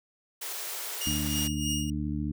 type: high-pass noise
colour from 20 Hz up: white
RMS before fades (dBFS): -36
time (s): 0.41-1.48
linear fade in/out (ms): 10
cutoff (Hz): 340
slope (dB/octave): 96
type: tone with tremolo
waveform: 20% pulse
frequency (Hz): 2852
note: F7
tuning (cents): +36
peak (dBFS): -24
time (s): 1.01-1.9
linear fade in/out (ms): 2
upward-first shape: triangle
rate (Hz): 3.2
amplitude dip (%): 80
type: harmonic tone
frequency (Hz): 74.4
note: D2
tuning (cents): +23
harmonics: 1 / 2 / 3 / 4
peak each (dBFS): -34 / -34 / -34 / -34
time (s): 1.06-2.32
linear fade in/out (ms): 10
effects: none